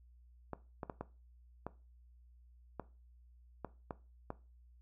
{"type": "clicks", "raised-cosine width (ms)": 1, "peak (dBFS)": -26, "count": 9, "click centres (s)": [0.533, 0.832, 0.898, 1.01, 1.666, 2.797, 3.647, 3.908, 4.304], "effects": ["noise-tail reverb RT60 0.3 s tail -17 dB re dry", "added 60 Hz sine -59 dBFS peak until 4.81 s"]}